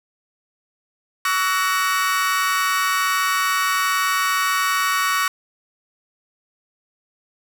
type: chord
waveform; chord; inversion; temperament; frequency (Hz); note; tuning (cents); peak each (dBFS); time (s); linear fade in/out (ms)
35% pulse; F# dominant seventh; second; equal with one note detuned; 1129.4 / 1318.5 / 1480 / 1864.7; C#6 / E6 / F#6 / A#6; +32 / 0 / 0 / 0; -19 / -25 / -23 / -24; 1.25-5.28; 2
effects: none